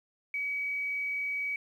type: tone with quantisation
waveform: sine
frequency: 2271 Hz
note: C#7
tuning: 41 cents sharp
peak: -30 dBFS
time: 0.34-1.56 s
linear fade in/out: 2 ms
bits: 10
effects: none